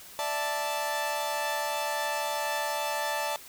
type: chord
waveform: sawtooth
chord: D suspended second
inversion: none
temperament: equal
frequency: 587.3 / 659.3 / 880 Hz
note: D5 / E5 / A5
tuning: 0 / 0 / 0 cents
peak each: -30 / -33 / -27 dBFS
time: 0.19-3.36 s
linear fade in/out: 0 ms
effects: white hiss -48 dBFS RMS until 3.48 s